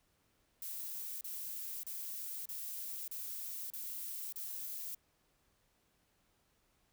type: noise bursts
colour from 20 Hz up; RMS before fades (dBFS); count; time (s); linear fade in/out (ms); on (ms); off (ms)
violet; -43; 7; 0.62-4.948; 2; 590; 33
effects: pink hiss -75 dBFS RMS until 6.92 s